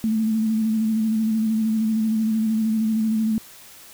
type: tone with vibrato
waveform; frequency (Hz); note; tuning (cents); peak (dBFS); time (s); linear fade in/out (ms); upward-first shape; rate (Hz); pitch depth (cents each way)
sine; 220; A3; 0; -18; 0.04-3.38; 0; square; 13; 26
effects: white hiss -45 dBFS RMS until 3.93 s